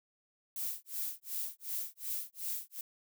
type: noise with tremolo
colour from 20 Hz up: violet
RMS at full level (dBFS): -36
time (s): 0.56-2.81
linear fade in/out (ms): 2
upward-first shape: sine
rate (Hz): 2.7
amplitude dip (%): 100
effects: none